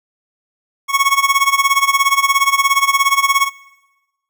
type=tone with tremolo; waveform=25% pulse; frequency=1104 Hz; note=C#6; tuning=7 cents flat; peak=-5 dBFS; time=0.88-3.5 s; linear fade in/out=50 ms; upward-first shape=sine; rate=17 Hz; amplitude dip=85%; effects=noise-tail reverb RT60 1.0 s tail -21 dB re dry